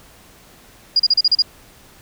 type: tone bursts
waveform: sine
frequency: 4857 Hz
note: D#8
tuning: 43 cents flat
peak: -10 dBFS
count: 7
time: 0.96-1.422 s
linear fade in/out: 5 ms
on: 36 ms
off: 35 ms
effects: pink hiss -47 dBFS RMS until 2.01 s